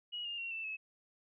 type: tone with pitch steps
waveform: sine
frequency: 2904 / 2821 / 2741 / 2663 / 2587 Hz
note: F#7 / F7 / F7 / E7 / E7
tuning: -33 / +17 / -33 / +17 / -33 cents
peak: -38 dBFS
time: 0.12-0.77 s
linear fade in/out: 20 ms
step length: 130 ms
effects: none